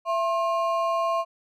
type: ring-modulated tone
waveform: triangle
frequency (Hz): 869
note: A5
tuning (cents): -22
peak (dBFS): -17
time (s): 0.05-1.25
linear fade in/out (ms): 50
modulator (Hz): 200
effects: none